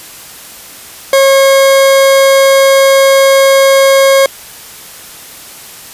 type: tone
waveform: 40% pulse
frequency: 543 Hz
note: C#5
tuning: 36 cents flat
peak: -3 dBFS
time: 1.13-4.26 s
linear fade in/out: 2 ms
effects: white hiss -31 dBFS RMS until 5.93 s + resampled to 32000 Hz